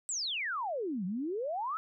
sine exponential two-way sweep, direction down then up, 8130 to 173.9 to 1343 Hz, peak -32 dBFS, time 0.09-1.77 s, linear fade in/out 0 ms, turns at 1.05 s, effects none

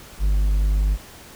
triangle tone, 50.3 Hz, G1, 45 cents sharp, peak -14 dBFS, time 0.19-0.98 s, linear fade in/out 50 ms, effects pink hiss -43 dBFS RMS until 1.35 s

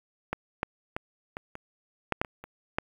clicks, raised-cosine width 0.5 ms, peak -14 / -12 / -16 / -20 / -24 / -10 / -9 / -24 / -27 / -11 dBFS, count 10, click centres 0.33 / 0.631 / 0.965 / 1.369 / 1.554 / 2.123 / 2.215 / 2.248 / 2.44 / 2.785 s, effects 8-bit

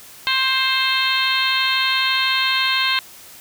harmonic tone, 526 Hz, C5, 9 cents sharp, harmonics 2 / 3 / 4 / 5 / 6 / 7 / 8, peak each -24 / -24 / -24 / -24 / -24 / -24 / -24 dBFS, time 0.27-2.99 s, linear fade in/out 0 ms, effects white hiss -42 dBFS RMS until 3.4 s

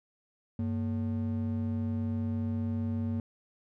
triangle ring-modulated tone, 164.2 Hz, E3, 6 cents flat, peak -24 dBFS, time 0.59-3.2 s, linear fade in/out 2 ms, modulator 67.4 Hz, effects none

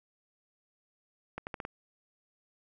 accelerating click train, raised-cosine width 0.5 ms, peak -22 dBFS, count 5, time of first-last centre 1.38-1.651 s, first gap 89 ms, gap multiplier 0.82, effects none

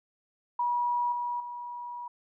sine tone with level steps, 966 Hz, B5, 39 cents flat, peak -25 / -29 / -36 dBFS, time 0.59-2.08 s, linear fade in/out 5 ms, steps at 1.12 / 1.4 s, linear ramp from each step 2 ms, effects none

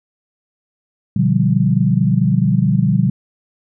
sine chord, G dominant seventh, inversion first, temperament just, 122.5 / 147 / 176.4 / 196 Hz, B2 / D3 / F3 / G3, -14 / +2 / +18 / 0 cents, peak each -17 dBFS, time 1.16-3.1 s, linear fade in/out 5 ms, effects none

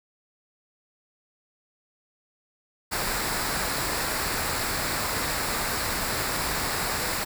pink noise with comb filter, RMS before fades -28 dBFS, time 2.91-7.25 s, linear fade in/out 20 ms, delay 0.32 ms, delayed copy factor -0.5, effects none

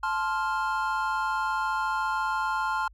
triangle chord, F major, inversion first, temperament just, 873.1 / 1047.7 / 1396.9 Hz, A5 / C6 / F6, -14 / +2 / 0 cents, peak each -28 dBFS, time 0.03-2.88 s, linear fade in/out 5 ms, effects added 50 Hz sine -51 dBFS peak until 2.93 s

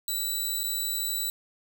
10% pulse tone with dropouts, 3951 Hz, B7, in tune, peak -20 dBFS, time 0.08-1.3 s, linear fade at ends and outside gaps 1 ms, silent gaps 0.633-0.638 s, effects none

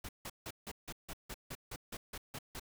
pink noise bursts, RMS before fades -44 dBFS, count 13, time 0.04-2.597 s, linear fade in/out 5 ms, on 49 ms, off 160 ms, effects none

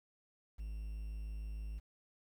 triangle tone with quantisation, 53.2 Hz, G#1, 42 cents sharp, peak -38 dBFS, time 0.58-1.8 s, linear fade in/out 20 ms, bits 11, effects none

